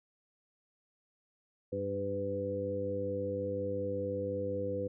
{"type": "harmonic tone with a mistuned harmonic", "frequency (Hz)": 98.8, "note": "G2", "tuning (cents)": 14, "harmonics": [1, 2, 3, 4, 5], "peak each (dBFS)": [-41, -43, -42, -43, -34], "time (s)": [1.72, 4.88], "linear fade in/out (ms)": 10, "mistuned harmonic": 5, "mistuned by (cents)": 19, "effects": []}